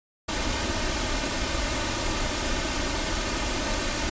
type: noise with comb filter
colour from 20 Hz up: pink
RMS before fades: -27 dBFS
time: 0.28-4.1 s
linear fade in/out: 10 ms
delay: 3.3 ms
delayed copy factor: +0.6
effects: resampled to 16000 Hz